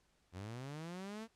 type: linear sweep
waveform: sawtooth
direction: up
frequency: 85.3 to 230 Hz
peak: -40 dBFS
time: 0.32-1.28 s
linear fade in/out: 50 ms
effects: pink hiss -75 dBFS RMS until 1.35 s + low-pass 9000 Hz 12 dB/octave